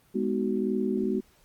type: chord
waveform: sine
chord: G# minor seventh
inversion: none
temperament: just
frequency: 207.7 / 249.2 / 311.5 / 373.8 Hz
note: G#3 / B3 / D#4 / F#4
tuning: 0 / +16 / +2 / +18 cents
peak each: -29 / -30 / -35 / -29 dBFS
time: 0.14-1.21 s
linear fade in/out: 20 ms
effects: pink hiss -62 dBFS RMS until 1.44 s + Opus 32 kbps